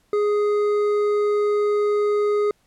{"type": "tone with hard clipping", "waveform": "sine", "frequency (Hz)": 415.3, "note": "G#4", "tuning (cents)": 0, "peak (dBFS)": -19, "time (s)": [0.13, 2.51], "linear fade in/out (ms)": 2, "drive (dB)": 7, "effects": ["pink hiss -64 dBFS RMS until 2.66 s", "low-pass 12000 Hz 12 dB/octave"]}